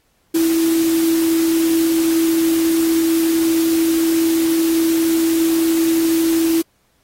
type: tone in noise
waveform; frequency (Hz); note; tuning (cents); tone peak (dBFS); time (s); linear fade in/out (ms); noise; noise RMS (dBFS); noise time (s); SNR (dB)
sine; 328.2; E4; -8; -13; 0.34-6.62; 10; white; -27; 0.34-6.62; +11
effects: pink hiss -62 dBFS RMS until 7.03 s + AAC 48 kbps